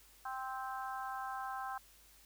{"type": "harmonic tone", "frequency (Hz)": 261.6, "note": "C4", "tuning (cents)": 0, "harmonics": [3, 4, 5, 6], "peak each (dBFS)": [-42, -44, -46, -48], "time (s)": [0.25, 1.78], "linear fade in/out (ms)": 5, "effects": ["added 50 Hz sine -67 dBFS peak until 2.25 s", "white hiss -63 dBFS RMS until 2.25 s"]}